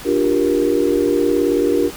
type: chord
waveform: sine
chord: G minor seventh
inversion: second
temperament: just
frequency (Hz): 294 / 352.8 / 392 / 470.4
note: D4 / F4 / G4 / Bb4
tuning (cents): +2 / +18 / 0 / +16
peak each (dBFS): -19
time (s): 0.04-1.91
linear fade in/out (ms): 50
effects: pink hiss -34 dBFS RMS until 1.96 s